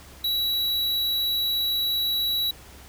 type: tone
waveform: square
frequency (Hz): 3909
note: B7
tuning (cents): -19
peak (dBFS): -23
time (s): 0.24-2.51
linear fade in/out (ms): 5
effects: added 67 Hz sine -49 dBFS peak until 2.88 s + pink hiss -48 dBFS RMS until 2.88 s